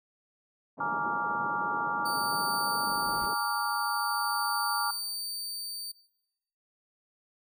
pink band-pass noise, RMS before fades -42 dBFS, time 0.77-3.35 s, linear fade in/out 20 ms, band 160 to 840 Hz, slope 24 dB/octave
sine chord, Bb dominant seventh, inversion third, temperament just, 839.1 / 932.3 / 1165.4 / 1398.5 Hz, Ab5 / Bb5 / D6 / F6, +18 / 0 / -14 / +2 cents, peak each -34 dBFS, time 0.8-4.91 s, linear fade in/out 5 ms
sawtooth tone with tremolo, 4600 Hz, D8, 37 cents flat, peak -29 dBFS, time 2.05-5.92 s, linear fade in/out 10 ms, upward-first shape triangle, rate 0.46 Hz, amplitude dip 40%
brown noise with exponential growth, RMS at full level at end -41 dBFS, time 2.61-3.26 s, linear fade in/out 2 ms, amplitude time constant 140 ms
effects noise-tail reverb RT60 0.9 s tail -19 dB re dry

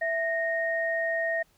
sine tone pair together, 660 / 1857.1 Hz, E5 / A#6, +2 / -7 cents, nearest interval octave + tritone, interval 1791 cents, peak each -28 dBFS, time 0.01-1.43 s, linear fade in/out 10 ms, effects pink hiss -65 dBFS RMS until 1.57 s

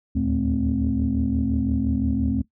sine tone cluster, 74.9 / 80.6 / 113.8 / 217.1 / 263.1 Hz, D2 / E2 / A#2 / A3 / C4, +35 / -38 / -41 / -23 / +10 cents, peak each -26 / -31 / -30 / -24 / -23 dBFS, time 0.15-2.42 s, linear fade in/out 10 ms, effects noise-tail reverb RT60 0.1 s tail -17 dB re dry + tanh soft clip ceiling -11 dBFS

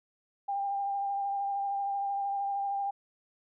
sine tone with vibrato, 797 Hz, G5, 28 cents sharp, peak -29 dBFS, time 0.48-2.91 s, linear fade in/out 10 ms, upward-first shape sine, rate 13 Hz, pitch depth 18 cents each way, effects none

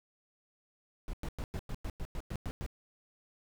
brown noise bursts, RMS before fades -37 dBFS, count 11, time 1.08-2.663 s, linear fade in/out 0 ms, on 53 ms, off 100 ms, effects none

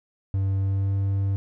triangle tone with pitch glide, 97 to 98.13 Hz, G2 to G2, -18 to +2 cents, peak -19 dBFS, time 0.34-1.36 s, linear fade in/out 0 ms, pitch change +20 cents, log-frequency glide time 0.59-0.94 s, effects none

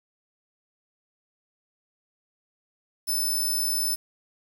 5% pulse tone, 5274 Hz, E8, in tune, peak -18 dBFS, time 3.07-3.96 s, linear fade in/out 20 ms, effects 8-bit

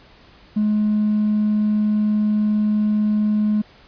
sine tone with hard clipping, 211.4 Hz, G#3, 31 cents sharp, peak -16 dBFS, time 0.56-3.62 s, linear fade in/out 10 ms, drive 1 dB, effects pink hiss -49 dBFS RMS until 3.87 s + resampled to 11025 Hz

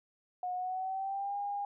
sine tone with pitch glide, 726 to 810.2 Hz, F#5 to G#5, -33 to -43 cents, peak -33 dBFS, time 0.43-1.65 s, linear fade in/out 2 ms, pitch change +190 cents, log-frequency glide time 0.54-1.37 s, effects none

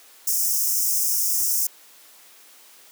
white high-pass noise, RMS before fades -22 dBFS, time 0.27-1.67 s, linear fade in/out 5 ms, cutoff 5200 Hz, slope 96 dB/octave, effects white hiss -50 dBFS RMS until 2.91 s + high-pass 300 Hz 12 dB/octave

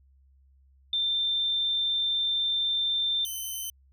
sine / 5% pulse tone pair in turn, 3576 / 3051 Hz, A7 / G7, +27 / -48 cents, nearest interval minor third, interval 275 cents, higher first, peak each -24 dBFS, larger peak neither, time 0.93-3.25 / 3.25-3.7 s, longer first, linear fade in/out 2 ms, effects added 67 Hz sine -57 dBFS peak until 3.92 s

